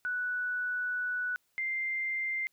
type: tone pair in turn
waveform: sine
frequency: 1480 / 2093 Hz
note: F#6 / C7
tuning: 0 / 0 cents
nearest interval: tritone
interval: 600 cents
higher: second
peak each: -30 / -30 dBFS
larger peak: neither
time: 0.05-1.36 / 1.58-2.47 s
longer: first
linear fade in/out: 0 ms
effects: white hiss -74 dBFS RMS until 2.52 s